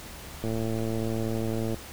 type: click train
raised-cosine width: 2 ms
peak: -18 dBFS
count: 147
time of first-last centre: 0.44-1.744 s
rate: 112 Hz
effects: added 72 Hz sine -47 dBFS peak until 1.92 s + pink hiss -43 dBFS RMS until 1.92 s